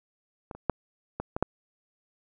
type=clicks; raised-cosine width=1 ms; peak=-23 / -29 / -9 / -17 / -16 / -9 dBFS; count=6; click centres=0.512 / 0.55 / 0.697 / 1.2 / 1.365 / 1.426 s; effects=none